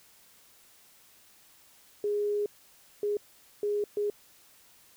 sine tone bursts at uneven times, 413.4 Hz, G#4, 8 cents flat, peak -26 dBFS, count 4, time 2.04-2.46 / 3.03-3.17 / 3.63-3.84 / 3.97-4.1 s, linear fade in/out 2 ms, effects white hiss -59 dBFS RMS until 4.96 s

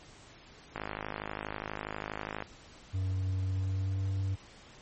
click train, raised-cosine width 0.5 ms, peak -20 dBFS, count 88, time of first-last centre 0.76-2.423 s, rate 52.3 Hz
triangle tone with pitch glide, 94.3 to 96.45 Hz, F#2 to G2, +33 to -28 cents, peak -27 dBFS, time 2.93-4.36 s, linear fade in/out 20 ms, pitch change +39 cents, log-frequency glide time 3.45-4.06 s
effects pink hiss -54 dBFS RMS until 4.81 s + MP3 32 kbps

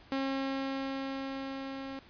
sawtooth tone with level ramp, 270 Hz, C#4, 45 cents flat, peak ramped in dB -26 to -35 dBFS, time 0.12-1.99 s, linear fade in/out 0 ms, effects pink hiss -57 dBFS RMS until 2.09 s + resampled to 11025 Hz

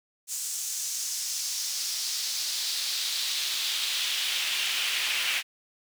brown noise with high-pass filter sweep, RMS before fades -30 dBFS, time 0.27-5.43 s, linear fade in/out 50 ms, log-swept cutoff 7200 to 2500 Hz, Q 2.1, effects none

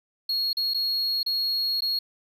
triangle tone with dropouts, 4306 Hz, C8, 49 cents sharp, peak -22 dBFS, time 0.29-1.99 s, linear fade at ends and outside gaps 5 ms, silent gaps 0.531-0.569 / 0.737-0.744 / 1.231-1.262 / 1.807-1.82 s, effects none

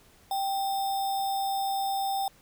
sine tone with sample-and-hold, 784 Hz, G5, in tune, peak -26 dBFS, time 0.31-2.28 s, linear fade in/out 2 ms, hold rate 4410 Hz, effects pink hiss -59 dBFS RMS until 2.41 s

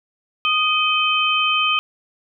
sine tone cluster, 1238 / 2535 / 3090 Hz, D#6 / D#7 / G7, -9 / +32 / -26 cents, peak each -20 dBFS, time 0.45-1.79 s, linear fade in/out 0 ms, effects none

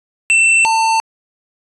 square tone pair in turn, 2682 / 895 Hz, E7 / A5, +29 / +29 cents, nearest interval octave + perfect fifth, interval 1900 cents, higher first, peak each -9 / -12 dBFS, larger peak first, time 0.3-0.65 / 0.65-1 s, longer neither, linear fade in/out 0 ms, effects resampled to 24000 Hz

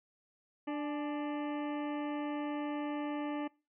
harmonic tone with a mistuned harmonic, 295.3 Hz, D4, 10 cents sharp, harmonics 1 / 2 / 3 / 4 / 6 / 7 / 8 / 9 / 10, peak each -35 / -43 / -44 / -48 / -52 / -54 / -56 / -58 / -57 dBFS, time 0.67-3.48 s, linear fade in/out 10 ms, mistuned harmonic 3, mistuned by -55 cents, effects noise-tail reverb RT60 0.3 s tail -24 dB re dry

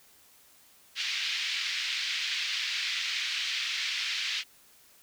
pink band-pass noise, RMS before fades -32 dBFS, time 0.95-4.44 s, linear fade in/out 50 ms, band 2100 to 4800 Hz, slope 24 dB/octave, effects white hiss -59 dBFS RMS until 5.02 s

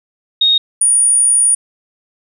sine tone pair in turn, 3729 / 9514 Hz, A#7 / D9, 0 / +21 cents, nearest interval octave + major third, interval 1621 cents, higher second, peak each -8 dBFS, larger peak neither, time 0.41-0.58 / 0.81-1.55 s, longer second, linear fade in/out 5 ms, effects none

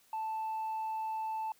triangle tone with tanh clipping, 880 Hz, A5, in tune, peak -34 dBFS, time 0.13-1.52 s, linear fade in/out 2 ms, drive 6 dB, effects white hiss -66 dBFS RMS until 1.59 s

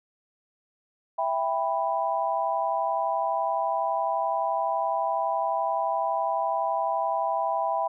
sine chord, E minor, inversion none, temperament just, 659.3 / 791.1 / 988.9 Hz, E5 / G5 / B5, 0 / +16 / +2 cents, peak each -28 dBFS, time 1.18-7.88 s, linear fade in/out 10 ms, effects none

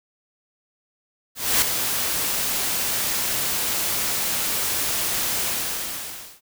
white noise with ADSR envelope, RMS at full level -17 dBFS, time 1.35-6.41 s, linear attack 270 ms, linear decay 4 ms, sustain -7 dB, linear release 1000 ms, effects none

